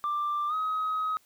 sine tone with pitch glide, 1182 to 1266.8 Hz, D6 to D#6, +11 to +31 cents, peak -25 dBFS, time 0.04-1.17 s, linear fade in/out 0 ms, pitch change +120 cents, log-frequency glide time 0.48-0.54 s, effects tanh soft clip ceiling -24 dBFS + white hiss -64 dBFS RMS until 1.25 s

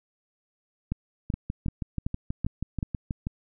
two click trains, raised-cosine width 5 ms, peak -15 / -17 dBFS, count 6 / 13, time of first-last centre 0.92-2.828 / 1.34-3.269 s, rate 2.62 / 6.22 Hz, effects none

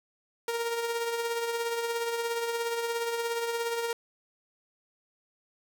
sawtooth tone with tremolo, 466.2 Hz, A#4, in tune, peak -23 dBFS, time 0.48-3.93 s, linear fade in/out 2 ms, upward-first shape triangle, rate 17 Hz, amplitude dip 50%, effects none

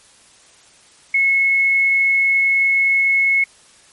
sine tone, 2185 Hz, C#7, 26 cents flat, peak -12 dBFS, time 1.14-3.44 s, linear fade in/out 5 ms, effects white hiss -49 dBFS RMS until 3.92 s + MP3 48 kbps

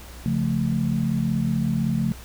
sine chord, Db augmented, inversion none, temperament equal, 138.59 / 174.61 / 220 Hz, Db3 / F3 / A3, 0 / 0 / 0 cents, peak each -25 / -25 / -24 dBFS, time 0.26-2.12 s, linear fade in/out 0 ms, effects added 62 Hz sine -40 dBFS peak until 2.24 s + pink hiss -44 dBFS RMS until 2.24 s

